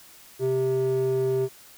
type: tone with band-pass filter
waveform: square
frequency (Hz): 130.81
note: C3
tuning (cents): 0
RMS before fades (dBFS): -24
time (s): 0.39-1.49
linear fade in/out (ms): 50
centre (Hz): 340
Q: 9.2
effects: white hiss -50 dBFS RMS until 1.77 s